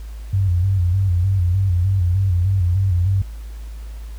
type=tone with vibrato; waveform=sine; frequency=92.5 Hz; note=F#2; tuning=in tune; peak=-14 dBFS; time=0.33-3.22 s; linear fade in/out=5 ms; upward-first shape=square; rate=3.3 Hz; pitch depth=85 cents each way; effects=added 54 Hz sine -29 dBFS peak until 4.18 s + pink hiss -49 dBFS RMS until 4.18 s